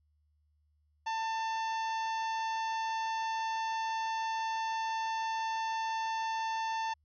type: harmonic tone with a mistuned harmonic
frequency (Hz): 894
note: A5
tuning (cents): +27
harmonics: 1 / 2 / 3 / 4 / 5 / 6 / 7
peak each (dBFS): -32 / -42 / -46 / -49 / -51 / -54 / -54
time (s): 1.06-6.94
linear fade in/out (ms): 10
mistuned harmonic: 4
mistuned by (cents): -42
effects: added 75 Hz sine -69 dBFS peak until 7.04 s